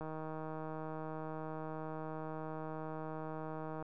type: click train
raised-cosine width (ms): 1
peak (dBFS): -30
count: 600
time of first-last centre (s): 0.01-3.825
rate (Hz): 157
effects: none